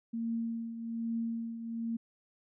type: tone with tremolo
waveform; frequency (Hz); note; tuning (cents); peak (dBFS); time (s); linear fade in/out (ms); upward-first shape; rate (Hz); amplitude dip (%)
sine; 229.5; A#3; -27; -30; 0.13-1.97; 10; triangle; 1.2; 65
effects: none